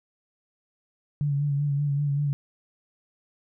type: tone with vibrato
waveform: sine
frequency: 143.4 Hz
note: D3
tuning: 41 cents flat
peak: -22 dBFS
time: 1.21-2.33 s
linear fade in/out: 0 ms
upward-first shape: sine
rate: 5.2 Hz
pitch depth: 39 cents each way
effects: none